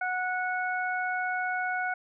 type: harmonic tone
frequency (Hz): 735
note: F#5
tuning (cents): -12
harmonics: 1 / 2 / 3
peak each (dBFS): -31 / -30 / -38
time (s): 0.01-1.94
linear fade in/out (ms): 5
effects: none